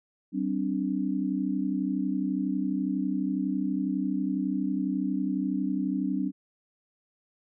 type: chord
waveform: sine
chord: G suspended fourth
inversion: none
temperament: equal with one note detuned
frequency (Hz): 191.74 / 261.6 / 293.7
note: G3 / C4 / D4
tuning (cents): -38 / 0 / 0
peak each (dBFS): -30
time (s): 0.32-6.32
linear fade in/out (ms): 50
effects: none